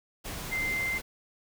sine tone in noise, 2084 Hz, C7, 7 cents flat, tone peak -28 dBFS, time 0.51-0.99 s, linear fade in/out 20 ms, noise pink, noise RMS -38 dBFS, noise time 0.24-1.02 s, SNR +7 dB, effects none

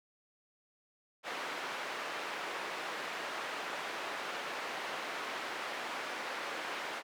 white band-pass noise, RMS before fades -40 dBFS, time 1.23-7.03 s, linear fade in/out 50 ms, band 380 to 2000 Hz, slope 12 dB/octave, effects none

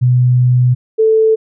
sine tone pair in turn, 124.8 / 440.8 Hz, B2 / A4, +19 / +3 cents, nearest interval octave + minor seventh, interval 2184 cents, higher second, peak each -7 dBFS, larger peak neither, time 0.01-0.75 / 0.98-1.36 s, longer first, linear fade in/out 20 ms, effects none

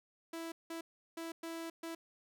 sawtooth tone bursts at uneven times, 330 Hz, E4, 2 cents sharp, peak -37 dBFS, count 5, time 0.33-0.52 / 0.7-0.81 / 1.17-1.32 / 1.43-1.7 / 1.83-1.95 s, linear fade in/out 5 ms, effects none

